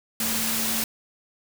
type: tone in noise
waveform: sine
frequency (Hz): 223.8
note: A3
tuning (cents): +30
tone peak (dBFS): -32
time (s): 0.2-0.84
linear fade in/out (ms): 2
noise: white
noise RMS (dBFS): -26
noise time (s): 0.2-0.84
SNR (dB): -9
effects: none